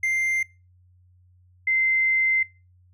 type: tone pair in turn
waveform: triangle / sine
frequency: 2093 / 2076 Hz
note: C7 / C7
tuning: 0 / -14 cents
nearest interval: unison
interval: 14 cents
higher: first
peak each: -19 dBFS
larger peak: neither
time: 0.03-0.43 / 1.67-2.43 s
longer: second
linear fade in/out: 5 ms
effects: noise-tail reverb RT60 0.3 s tail -23 dB re dry + added 90 Hz sine -54 dBFS peak until 2.93 s